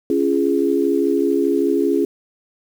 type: chord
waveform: sine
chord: Db major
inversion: none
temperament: equal with one note detuned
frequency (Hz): 277.2 / 342.2 / 415.3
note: Db4 / F4 / Ab4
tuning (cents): 0 / -35 / 0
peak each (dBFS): -19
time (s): 0.1-2.05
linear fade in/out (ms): 2
effects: 7-bit

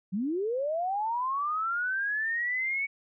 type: linear sweep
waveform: sine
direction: up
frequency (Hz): 174.61 to 2247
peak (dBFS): -27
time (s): 0.12-2.87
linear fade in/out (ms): 20
effects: none

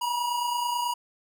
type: tone pair together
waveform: square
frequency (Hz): 937.8 / 967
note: A#5 / B5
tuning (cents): +10 / -37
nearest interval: minor second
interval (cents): 53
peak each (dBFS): -35 / -27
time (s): 0.01-0.94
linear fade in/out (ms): 10
effects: none

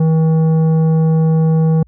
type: tone with tanh clipping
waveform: sine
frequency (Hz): 160.2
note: E3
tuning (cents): -49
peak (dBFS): -11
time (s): 0-1.83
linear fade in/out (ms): 5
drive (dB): 10
effects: added 60 Hz sine -45 dBFS peak until 1.87 s

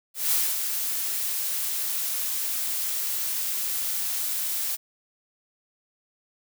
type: noise with ADSR envelope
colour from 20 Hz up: blue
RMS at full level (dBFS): -22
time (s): 0.14-4.77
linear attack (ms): 180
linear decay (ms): 230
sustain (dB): -6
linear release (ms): 27
effects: none

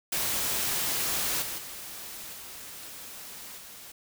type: noise with level steps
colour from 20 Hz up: white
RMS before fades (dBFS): -29 / -35 / -41 / -43 / -46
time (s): 0.12-3.92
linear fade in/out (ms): 5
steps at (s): 1.42 / 1.58 / 2.33 / 3.58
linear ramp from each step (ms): 2
effects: none

